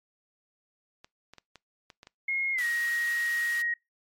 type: clicks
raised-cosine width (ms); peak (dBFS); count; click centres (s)
0.2; -30; 8; 1.045 / 1.336 / 1.383 / 1.557 / 1.902 / 2.031 / 2.071 / 2.588
type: tone with pitch glide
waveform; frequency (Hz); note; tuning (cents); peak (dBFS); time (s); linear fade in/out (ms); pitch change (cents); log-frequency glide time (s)
sine; 2154 to 1886; C7 to A#6; +50 to +20; -26; 2.28-3.74; 5; -230; 2.53-2.64
type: high-pass noise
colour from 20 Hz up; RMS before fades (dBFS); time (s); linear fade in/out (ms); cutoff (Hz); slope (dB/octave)
pink; -42; 2.58-3.62; 5; 1200; 48
effects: noise-tail reverb RT60 0.2 s tail -24 dB re dry + MP3 64 kbps